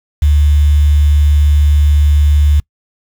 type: tone with quantisation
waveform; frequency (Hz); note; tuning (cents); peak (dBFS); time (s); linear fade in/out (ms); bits
sine; 73.42; D2; 0; -6; 0.22-2.6; 5; 5
effects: noise-tail reverb RT60 0.1 s tail -26 dB re dry